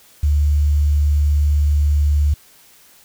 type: tone with quantisation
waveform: sine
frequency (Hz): 73.42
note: D2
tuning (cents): 0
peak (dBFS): -12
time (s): 0.23-2.34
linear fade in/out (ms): 5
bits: 7
effects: white hiss -49 dBFS RMS until 3.04 s